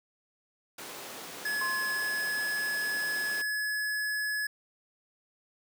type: noise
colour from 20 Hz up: pink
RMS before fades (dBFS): -41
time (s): 0.78-3.42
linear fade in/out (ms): 5
type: tone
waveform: square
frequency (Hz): 1700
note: G#6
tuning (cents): +40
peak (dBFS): -30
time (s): 1.45-4.47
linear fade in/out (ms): 5
type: tone with exponential decay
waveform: sine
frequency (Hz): 1052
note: C6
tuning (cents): +9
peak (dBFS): -32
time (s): 1.61-2.9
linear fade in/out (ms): 5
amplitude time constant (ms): 280
effects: high-pass 300 Hz 12 dB/octave